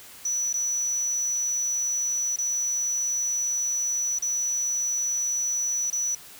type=tone with dropouts; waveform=sine; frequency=5920 Hz; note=F#8; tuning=in tune; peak=-21 dBFS; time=0.25-6.15 s; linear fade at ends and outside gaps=5 ms; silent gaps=0.529-0.539 / 2.361-2.385 / 4.188-4.222 / 5.902-5.927 s; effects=tanh soft clip ceiling -23 dBFS + white hiss -46 dBFS RMS until 6.39 s